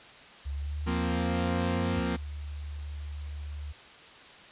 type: linear sweep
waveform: sine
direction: up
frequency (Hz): 69.3 to 93.1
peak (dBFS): -31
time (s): 0.45-2.01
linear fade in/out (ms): 20
type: chord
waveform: sawtooth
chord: F suspended fourth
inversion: none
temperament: equal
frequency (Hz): 174.61 / 233.1 / 261.6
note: F3 / Bb3 / C4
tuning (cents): 0 / 0 / 0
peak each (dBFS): -28 / -28 / -30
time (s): 0.86-2.17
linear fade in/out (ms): 20
type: tone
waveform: sine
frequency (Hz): 73.6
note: D2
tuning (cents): +4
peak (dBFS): -35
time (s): 1.94-3.73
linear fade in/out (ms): 20
effects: white hiss -50 dBFS RMS until 4.51 s + resampled to 8000 Hz